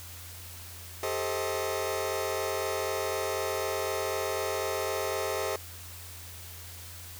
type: chord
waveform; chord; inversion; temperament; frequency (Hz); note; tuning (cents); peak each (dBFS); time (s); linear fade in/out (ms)
sawtooth; A half-diminished seventh; third; just; 396 / 440 / 528 / 633.6; G4 / A4 / C5 / Eb5; +18 / 0 / +16 / +31; -31; 1.03-5.56; 2
effects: added 87 Hz sine -46 dBFS peak until 7.19 s + white hiss -46 dBFS RMS until 7.19 s